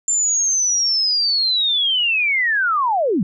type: linear sweep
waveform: sine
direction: down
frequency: 7280 to 156.7 Hz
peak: -15 dBFS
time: 0.08-3.23 s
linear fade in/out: 2 ms
effects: none